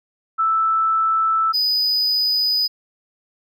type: tone pair in turn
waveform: sine / triangle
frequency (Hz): 1318.5 / 4978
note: E6 / D#8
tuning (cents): 0 / 0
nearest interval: octave + major seventh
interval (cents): 2300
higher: second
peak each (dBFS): -15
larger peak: neither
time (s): 0.38-1.53 / 1.53-2.68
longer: neither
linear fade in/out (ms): 20
effects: none